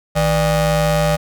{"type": "ring-modulated tone", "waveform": "35% pulse", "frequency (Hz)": 216.3, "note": "A3", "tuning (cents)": -29, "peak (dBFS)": -9, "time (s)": [0.15, 1.17], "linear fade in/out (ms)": 20, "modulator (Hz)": 375, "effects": []}